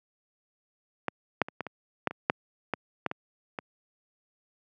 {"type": "clicks", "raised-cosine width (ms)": 0.5, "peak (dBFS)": [-12, -6, -23, -17, -21, -9, -22, -6, -12, -11, -17, -18], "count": 12, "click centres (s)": [1.083, 1.417, 1.485, 1.607, 1.667, 2.073, 2.11, 2.299, 2.737, 3.063, 3.114, 3.588], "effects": ["high-pass 150 Hz 12 dB/octave"]}